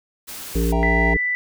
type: noise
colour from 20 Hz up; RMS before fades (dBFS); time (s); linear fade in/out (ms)
white; -34; 0.27-0.73; 20
type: harmonic tone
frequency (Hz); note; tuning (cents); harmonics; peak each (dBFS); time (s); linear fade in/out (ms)
57.4; A#1; -26; 1 / 3 / 5 / 7 / 8; -19 / -24 / -26 / -27 / -28; 0.55-1.17; 5
type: chord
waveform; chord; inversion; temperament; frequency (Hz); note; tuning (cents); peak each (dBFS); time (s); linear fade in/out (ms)
triangle; E diminished; none; equal; 659.3 / 784 / 932.3; E5 / G5 / Bb5; 0 / 0 / 0; -25 / -25 / -27; 0.72-1.14; 5
type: tone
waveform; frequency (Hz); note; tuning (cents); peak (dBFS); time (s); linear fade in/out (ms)
sine; 1983; B6; +7; -19; 0.83-1.35; 0
effects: none